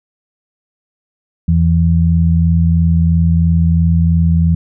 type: tone pair together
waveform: sine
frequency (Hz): 83.7 / 166.68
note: E2 / E3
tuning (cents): +27 / +19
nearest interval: octave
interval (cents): 1192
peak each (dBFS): -11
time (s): 1.48-4.55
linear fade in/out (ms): 5
effects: none